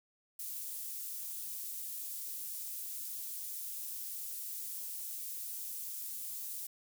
pink high-pass noise, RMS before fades -42 dBFS, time 0.39-6.67 s, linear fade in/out 5 ms, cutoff 12000 Hz, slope 12 dB/octave, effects none

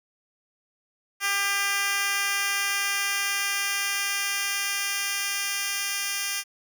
10% pulse tone with high-pass filter sweep, 399.2 Hz, G4, 32 cents sharp, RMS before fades -27 dBFS, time 1.2-6.44 s, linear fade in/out 50 ms, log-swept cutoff 1600 to 3100 Hz, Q 0.77, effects none

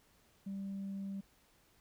sine tone, 196 Hz, G3, in tune, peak -37 dBFS, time 0.46-1.21 s, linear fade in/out 10 ms, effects tanh soft clip ceiling -36 dBFS + pink hiss -69 dBFS RMS until 1.8 s

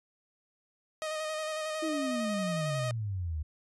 sawtooth tone with vibrato, 622.3 Hz, D#5, in tune, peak -29 dBFS, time 1.02-2.91 s, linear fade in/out 0 ms, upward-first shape square, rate 11 Hz, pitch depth 19 cents each way
sine exponential sweep, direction down, 331.1 to 73.42 Hz, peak -31 dBFS, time 1.82-3.43 s, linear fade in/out 10 ms
effects resampled to 24000 Hz

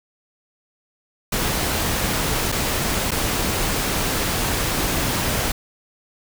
pink noise with dropouts, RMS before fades -22 dBFS, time 1.32-5.52 s, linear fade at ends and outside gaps 5 ms, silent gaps 2.519-2.523 / 3.109-3.116 s, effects none

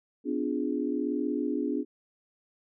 sine chord, B diminished seventh, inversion none, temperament equal with one note detuned, 252.7 / 293.7 / 349.2 / 415.3 Hz, B3 / D4 / F4 / Ab4, +40 / 0 / 0 / 0 cents, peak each -32 / -30 / -35 / -35 dBFS, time 0.24-1.85 s, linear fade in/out 50 ms, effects none

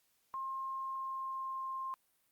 sine tone with pitch glide, 1065 to 1058.3 Hz, C6 to C6, +30 to +19 cents, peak -37 dBFS, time 0.34-1.94 s, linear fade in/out 0 ms, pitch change -11 cents, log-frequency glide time 0.79-1.66 s, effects white hiss -75 dBFS RMS until 2.31 s + Opus 48 kbps

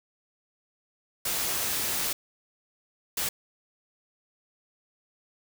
white noise bursts at uneven times, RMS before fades -29 dBFS, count 2, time 1.25-2.13 / 3.17-3.29 s, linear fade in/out 5 ms, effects none

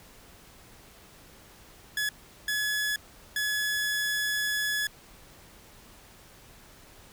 sawtooth tone bursts at uneven times, 1699 Hz, G#6, 39 cents sharp, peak -23 dBFS, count 3, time 1.97-2.09 / 2.48-2.96 / 3.36-4.87 s, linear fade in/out 2 ms, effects pink hiss -53 dBFS RMS until 7.12 s

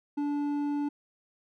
sine tone with hard clipping, 290 Hz, D4, 22 cents flat, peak -29 dBFS, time 0.17-0.89 s, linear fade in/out 10 ms, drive 6 dB, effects none

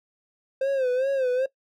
triangle tone with vibrato, 523.3 Hz, C5, in tune, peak -19 dBFS, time 0.61-1.46 s, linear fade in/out 5 ms, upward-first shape sine, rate 2.5 Hz, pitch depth 95 cents each way, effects noise-tail reverb RT60 0.1 s tail -20 dB re dry

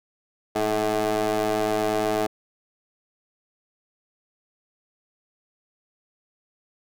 25% pulse ring-modulated tone, 108.1 Hz, A2, 30 cents flat, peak -15 dBFS, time 0.55-2.27 s, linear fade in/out 10 ms, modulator 536 Hz, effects none

